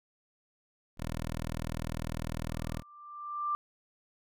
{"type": "tone", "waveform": "10% pulse", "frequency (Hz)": 40, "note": "D#1", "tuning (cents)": 49, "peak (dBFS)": -26, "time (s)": [0.97, 2.83], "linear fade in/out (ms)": 50}
{"type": "tone with exponential growth", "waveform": "sine", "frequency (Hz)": 1183, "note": "D6", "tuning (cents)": 12, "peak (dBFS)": -27, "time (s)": [2.49, 3.55], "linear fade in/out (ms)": 0, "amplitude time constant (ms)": 230}
{"effects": []}